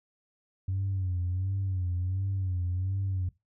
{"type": "tone with vibrato", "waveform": "sine", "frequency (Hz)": 93.1, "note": "F#2", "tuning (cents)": 11, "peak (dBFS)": -26, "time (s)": [0.68, 3.29], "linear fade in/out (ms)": 5, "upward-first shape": "sine", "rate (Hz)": 1.4, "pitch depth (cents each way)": 84, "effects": ["noise-tail reverb RT60 0.2 s tail -19 dB re dry", "tanh soft clip ceiling -24 dBFS"]}